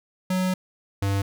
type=tone pair in turn; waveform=square; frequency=185 / 98.85 Hz; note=F#3 / G2; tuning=0 / +15 cents; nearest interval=major seventh; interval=1085 cents; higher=first; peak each=-22 dBFS; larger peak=neither; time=0.3-0.54 / 1.02-1.22 s; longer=first; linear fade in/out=5 ms; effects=none